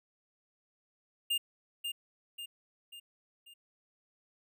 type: tone with echo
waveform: square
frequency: 2812 Hz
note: F7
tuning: 11 cents sharp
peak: -29 dBFS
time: 1.3-1.38 s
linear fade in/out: 10 ms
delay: 540 ms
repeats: 4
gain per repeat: -6 dB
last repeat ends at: 3.54 s
effects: none